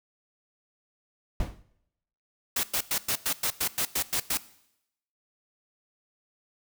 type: noise with exponential decay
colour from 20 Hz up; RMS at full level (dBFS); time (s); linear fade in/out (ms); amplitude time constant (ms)
brown; -26; 1.4-1.63; 2; 50
type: noise bursts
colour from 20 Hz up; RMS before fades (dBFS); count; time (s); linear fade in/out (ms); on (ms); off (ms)
white; -27; 11; 2.56-4.374; 5; 74; 100
effects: noise-tail reverb RT60 0.8 s tail -18 dB re dry